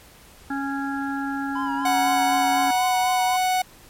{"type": "harmonic tone", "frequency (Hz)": 276.3, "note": "C#4", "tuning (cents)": -6, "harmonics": [1, 3, 5, 6], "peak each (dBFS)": [-26, -31, -33, -34], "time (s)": [0.5, 2.71], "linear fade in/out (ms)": 5}
{"type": "tone with vibrato", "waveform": "triangle", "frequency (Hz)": 990, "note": "B5", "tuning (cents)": 4, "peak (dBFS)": -25, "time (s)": [1.55, 3.37], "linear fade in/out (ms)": 10, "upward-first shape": "sine", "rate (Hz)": 4, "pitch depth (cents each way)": 70}
{"type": "tone", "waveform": "45% pulse", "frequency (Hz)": 740, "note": "F#5", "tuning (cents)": 0, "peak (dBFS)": -19, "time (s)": [1.85, 3.62], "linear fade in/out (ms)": 5}
{"effects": ["pink hiss -49 dBFS RMS until 3.89 s", "MP3 64 kbps"]}